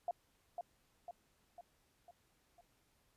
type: tone with echo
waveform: sine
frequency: 697 Hz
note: F5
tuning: 4 cents flat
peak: -34 dBFS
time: 0.08-0.11 s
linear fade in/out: 2 ms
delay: 500 ms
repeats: 5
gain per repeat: -5 dB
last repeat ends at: 2.61 s
effects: pink hiss -75 dBFS RMS until 3.16 s + resampled to 32000 Hz